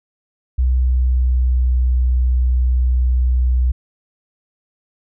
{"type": "tone with pitch glide", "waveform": "sine", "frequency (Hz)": [63.2, 62.37], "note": ["B1", "B1"], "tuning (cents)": [41, 18], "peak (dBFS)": -12, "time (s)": [0.58, 3.72], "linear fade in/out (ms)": 10, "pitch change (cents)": -23, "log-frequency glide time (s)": [0.71, 1.75], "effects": []}